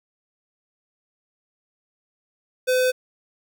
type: tone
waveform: square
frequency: 508 Hz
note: B4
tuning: 49 cents sharp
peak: -18 dBFS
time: 2.67-2.92 s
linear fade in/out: 20 ms
effects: none